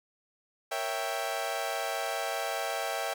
sawtooth chord, A# diminished seventh, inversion none, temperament equal, 466.2 / 554.4 / 659.3 / 784 Hz, A#4 / C#5 / E5 / G5, 0 / 0 / 0 / 0 cents, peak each -37 / -34 / -31 / -31 dBFS, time 0.71-3.14 s, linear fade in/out 10 ms, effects none

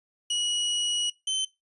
sawtooth tone pair in turn, 2915 / 3078 Hz, F#7 / G7, -26 / -32 cents, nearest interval minor second, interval 94 cents, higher second, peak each -22 dBFS, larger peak neither, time 0.3-1.1 / 1.27-1.45 s, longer first, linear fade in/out 5 ms, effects noise-tail reverb RT60 0.2 s tail -20 dB re dry + resampled to 24000 Hz

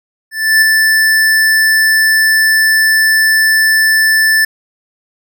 square tone with ADSR envelope, 1760 Hz, A6, in tune, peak -5 dBFS, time 0.31-4.45 s, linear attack 310 ms, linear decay 4 ms, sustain -3 dB, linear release 6 ms, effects none

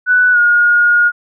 sine tone with pitch glide, 1487 to 1433 Hz, F#6 to F6, +8 to +44 cents, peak -7 dBFS, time 0.06-1.12 s, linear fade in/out 50 ms, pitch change -64 cents, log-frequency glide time 0.32-0.38 s, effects none

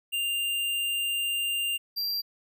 square tone pair in turn, 2794 / 4733 Hz, F7 / D8, 0 / +13 cents, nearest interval major sixth, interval 913 cents, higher second, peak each -27 / -28 dBFS, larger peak first, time 0.12-1.78 / 1.96-2.22 s, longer first, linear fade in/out 20 ms, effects none

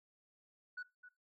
sine tone with echo, 1476 Hz, F#6, 5 cents flat, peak -39 dBFS, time 0.77-0.83 s, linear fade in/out 10 ms, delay 260 ms, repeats 1, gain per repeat -14 dB, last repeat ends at 1.09 s, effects noise-tail reverb RT60 0.2 s tail -18 dB re dry + tanh soft clip ceiling -40 dBFS

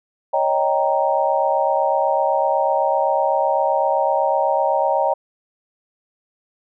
sine chord, Eb dominant seventh, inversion third, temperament equal, 554.4 / 622.3 / 784 / 932.3 Hz, Db5 / Eb5 / G5 / Bb5, 0 / 0 / 0 / 0 cents, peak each -21 dBFS, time 0.33-5.14 s, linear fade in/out 10 ms, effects none

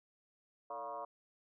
sine tone with frequency modulation, 830.6 Hz, G#5, in tune, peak -40 dBFS, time 0.7-1.05 s, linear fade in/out 5 ms, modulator 128 Hz, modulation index 2.5, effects none

